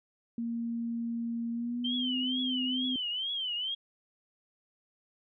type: tone with pitch glide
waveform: sine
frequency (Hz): 232.8 to 255.3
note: A#3 to C4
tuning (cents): -2 to -42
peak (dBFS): -31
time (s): 0.38-2.96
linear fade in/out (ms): 2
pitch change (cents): +160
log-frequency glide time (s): 1.52-2.15
type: tone with vibrato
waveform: sine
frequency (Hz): 3088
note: G7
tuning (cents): -27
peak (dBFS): -31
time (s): 1.84-3.75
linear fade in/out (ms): 10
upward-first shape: triangle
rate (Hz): 2.2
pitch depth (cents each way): 160
effects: none